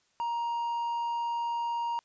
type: tone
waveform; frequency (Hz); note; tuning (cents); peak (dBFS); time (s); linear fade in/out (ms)
triangle; 939; A#5; +12; -27; 0.2-1.99; 0
effects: white hiss -70 dBFS RMS until 2.04 s + resampled to 16000 Hz